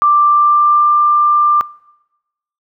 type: tone with pitch glide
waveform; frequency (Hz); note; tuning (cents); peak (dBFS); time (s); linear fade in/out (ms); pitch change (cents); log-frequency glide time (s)
sine; 1179 to 1188.6; D6 to D6; +6 to +20; -7; 0.02-1.61; 0; +14; 0.27-0.87
effects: noise-tail reverb RT60 1.0 s tail -24 dB re dry